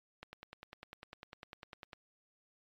click train, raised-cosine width 0.3 ms, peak -30 dBFS, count 18, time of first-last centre 0.23-1.932 s, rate 9.99 Hz, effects MP3 64 kbps

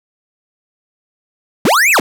square linear two-way sweep, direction up then down, 137 to 2686 to 137 Hz, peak -9 dBFS, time 1.65-2 s, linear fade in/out 2 ms, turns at 1.91 s, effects none

